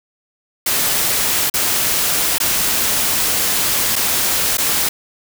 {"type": "noise with dropouts", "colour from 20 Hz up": "white", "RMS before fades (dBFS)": -17, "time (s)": [0.66, 4.89], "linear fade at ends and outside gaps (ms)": 5, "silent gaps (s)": [[1.499, 1.539], [2.383, 2.401], [3.957, 3.961], [4.572, 4.582]], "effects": []}